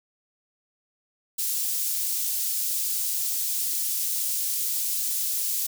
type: high-pass noise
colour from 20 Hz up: white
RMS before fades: -27 dBFS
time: 1.38-5.67 s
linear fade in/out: 10 ms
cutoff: 5700 Hz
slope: 12 dB/octave
effects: none